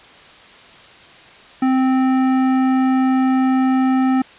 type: tone with hard clipping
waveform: sine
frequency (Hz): 260.9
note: C4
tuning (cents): -5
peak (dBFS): -15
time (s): 1.62-4.22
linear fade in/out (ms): 5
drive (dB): 13
effects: white hiss -43 dBFS RMS until 4.38 s + resampled to 8000 Hz